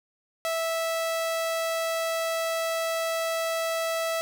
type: tone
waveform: sawtooth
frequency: 656 Hz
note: E5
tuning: 9 cents flat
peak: -22 dBFS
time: 0.45-4.21 s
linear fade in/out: 0 ms
effects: none